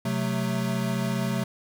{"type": "chord", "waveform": "square", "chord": "F# diminished", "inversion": "second", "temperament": "equal", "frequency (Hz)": [130.81, 185, 220], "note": ["C3", "F#3", "A3"], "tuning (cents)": [0, 0, 0], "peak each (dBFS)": -30, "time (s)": [0.05, 1.44], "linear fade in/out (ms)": 5, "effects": []}